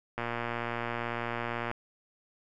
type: click train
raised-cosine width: 0.5 ms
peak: -18 dBFS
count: 182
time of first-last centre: 0.18-1.714 s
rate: 118 Hz
effects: none